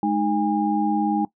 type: tone cluster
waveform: sine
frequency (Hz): 211.1 / 309.3 / 813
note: G#3 / D#4 / G#5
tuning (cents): +29 / -10 / -37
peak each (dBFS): -23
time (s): 0.03-1.25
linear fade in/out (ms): 2
effects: noise-tail reverb RT60 0.1 s tail -19 dB re dry